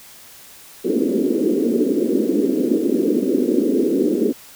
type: band-pass noise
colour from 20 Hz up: pink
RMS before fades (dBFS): -18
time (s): 0.84-4.33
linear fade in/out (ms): 20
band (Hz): 230 to 450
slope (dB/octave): 48
effects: white hiss -43 dBFS RMS until 4.55 s